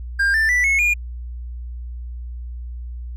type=tone with pitch steps; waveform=triangle; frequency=1601 / 1776.4 / 1971.1 / 2187 / 2427 Hz; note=G6 / A6 / B6 / C#7 / D#7; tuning=+36 / +16 / -4 / -24 / -44 cents; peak=-13 dBFS; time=0.19-0.94 s; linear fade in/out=10 ms; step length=150 ms; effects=added 60 Hz sine -28 dBFS peak until 3.16 s